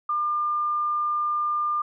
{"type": "tone", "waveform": "sine", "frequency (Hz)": 1200, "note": "D6", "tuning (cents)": 37, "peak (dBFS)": -22, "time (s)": [0.09, 1.82], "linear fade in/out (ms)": 5, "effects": []}